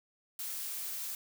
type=noise; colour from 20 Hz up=blue; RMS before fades=-39 dBFS; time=0.39-1.15 s; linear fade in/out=2 ms; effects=none